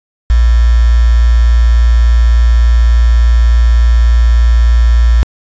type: tone with quantisation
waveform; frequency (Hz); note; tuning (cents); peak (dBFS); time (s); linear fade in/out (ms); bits
sine; 58.27; A#1; 0; -4; 0.3-5.23; 0; 4
effects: resampled to 16000 Hz